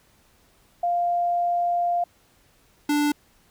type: tone pair in turn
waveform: sine / square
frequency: 698.5 / 293.7 Hz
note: F5 / D4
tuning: 0 / 0 cents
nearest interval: octave + minor third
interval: 1500 cents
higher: first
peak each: -20 dBFS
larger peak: neither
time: 0.83-2.04 / 2.89-3.12 s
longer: first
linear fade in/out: 5 ms
effects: pink hiss -60 dBFS RMS until 3.5 s